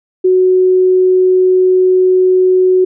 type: tone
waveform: sine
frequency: 370 Hz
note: F#4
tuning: in tune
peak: -6 dBFS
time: 0.24-2.85 s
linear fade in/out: 10 ms
effects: none